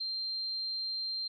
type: tone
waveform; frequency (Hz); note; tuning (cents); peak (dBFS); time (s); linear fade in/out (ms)
sine; 4163; C8; -10; -33; 0-1.28; 10
effects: none